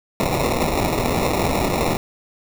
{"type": "noise with sample-and-hold", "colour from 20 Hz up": "blue", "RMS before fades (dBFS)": -20, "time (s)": [0.2, 1.97], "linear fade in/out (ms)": 0, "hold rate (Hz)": 1575, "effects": []}